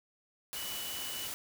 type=tone in noise; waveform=sine; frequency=2960 Hz; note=F#7; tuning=in tune; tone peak=-42 dBFS; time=0.56-1.27 s; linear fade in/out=0 ms; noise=white; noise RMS=-40 dBFS; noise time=0.53-1.34 s; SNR=-5 dB; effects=none